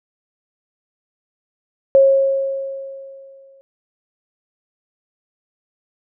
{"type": "tone with exponential decay", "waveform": "sine", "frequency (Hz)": 543, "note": "C#5", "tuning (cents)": -36, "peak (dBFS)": -6, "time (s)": [1.95, 3.61], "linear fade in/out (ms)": 0, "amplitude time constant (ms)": 360, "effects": []}